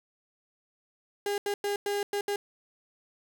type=tone bursts at uneven times; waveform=35% pulse; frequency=406.3 Hz; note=G#4; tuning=38 cents flat; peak=-26 dBFS; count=6; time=1.26-1.38 / 1.46-1.54 / 1.64-1.76 / 1.86-2.03 / 2.13-2.21 / 2.28-2.36 s; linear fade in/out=2 ms; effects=none